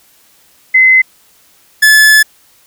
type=tone pair in turn; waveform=sine / 45% pulse; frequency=2048 / 1725.7 Hz; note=C7 / A6; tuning=-38 / -34 cents; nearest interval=minor third; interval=296 cents; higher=first; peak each=-3 dBFS; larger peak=neither; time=0.74-1.02 / 1.82-2.23 s; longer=second; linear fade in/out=10 ms; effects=white hiss -48 dBFS RMS until 2.66 s